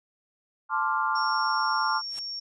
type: chord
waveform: sine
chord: D minor seventh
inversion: second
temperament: equal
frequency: 880 / 1046.5 / 1174.7 / 1396.9 Hz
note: A5 / C6 / D6 / F6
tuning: 0 / 0 / 0 / 0 cents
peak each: -29 dBFS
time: 0.69-2.02 s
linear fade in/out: 50 ms
type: tone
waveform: sine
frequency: 5510 Hz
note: F8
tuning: 24 cents flat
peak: -32 dBFS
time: 1.15-2.4 s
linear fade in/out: 10 ms
type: noise with exponential growth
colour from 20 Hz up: white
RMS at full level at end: -39 dBFS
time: 2.04-2.19 s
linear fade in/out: 0 ms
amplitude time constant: 32 ms
effects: resampled to 24000 Hz